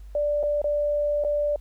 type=tone with dropouts; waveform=sine; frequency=587.3 Hz; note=D5; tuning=in tune; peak=-21 dBFS; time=0.15-1.56 s; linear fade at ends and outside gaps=2 ms; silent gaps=0.43-0.435 / 0.617-0.642 / 1.239-1.247 s; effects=added 50 Hz sine -39 dBFS peak until 1.6 s + pink hiss -63 dBFS RMS until 1.6 s